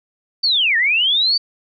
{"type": "linear two-way sweep", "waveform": "sine", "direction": "down then up", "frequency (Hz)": [4639, 1760, 4639], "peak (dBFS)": -13, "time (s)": [0.43, 1.38], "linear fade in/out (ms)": 10, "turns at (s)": 0.77, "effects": []}